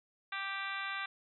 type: harmonic tone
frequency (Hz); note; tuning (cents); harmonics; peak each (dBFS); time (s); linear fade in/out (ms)
392; G4; 0; 2 / 3 / 4 / 5 / 6 / 7 / 8 / 9 / 10; -48 / -42 / -41 / -44 / -44 / -48 / -55 / -47 / -51; 0.32-1.06; 5
effects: none